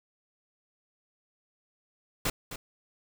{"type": "noise with echo", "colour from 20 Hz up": "pink", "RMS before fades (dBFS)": -28, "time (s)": [2.25, 2.3], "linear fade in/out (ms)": 5, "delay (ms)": 260, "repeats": 1, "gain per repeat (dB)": -11, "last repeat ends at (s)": 2.56, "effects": []}